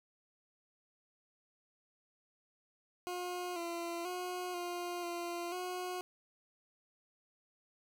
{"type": "tone with pitch steps", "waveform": "20% pulse", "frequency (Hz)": [357.9, 340.7, 361.3, 351.8, 345.5, 362.9], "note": ["F4", "F4", "F#4", "F4", "F4", "F#4"], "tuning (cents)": [42, -43, -41, 13, -19, -34], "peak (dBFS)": -33, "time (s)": [3.07, 6.01], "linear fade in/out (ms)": 0, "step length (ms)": 490, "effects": []}